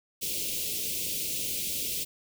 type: band-stop noise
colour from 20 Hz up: white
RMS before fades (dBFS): -32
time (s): 0.21-2.05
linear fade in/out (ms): 20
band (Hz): 550 to 2400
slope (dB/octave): 48
effects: none